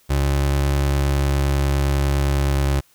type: tone with pitch glide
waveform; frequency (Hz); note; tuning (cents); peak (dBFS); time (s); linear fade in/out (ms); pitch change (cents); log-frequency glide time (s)
30% pulse; 69.8 to 69.28; C#2 to C#2; +13 to 0; -14; 0.09-2.81; 20; -13; 2.48-2.55
effects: white hiss -57 dBFS RMS until 2.94 s